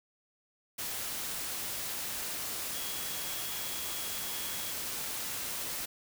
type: tone in noise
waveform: sine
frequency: 3322 Hz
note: G#7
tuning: in tune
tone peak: -46 dBFS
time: 2.73-4.72 s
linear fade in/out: 10 ms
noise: white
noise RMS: -37 dBFS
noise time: 0.78-5.86 s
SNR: -12 dB
effects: none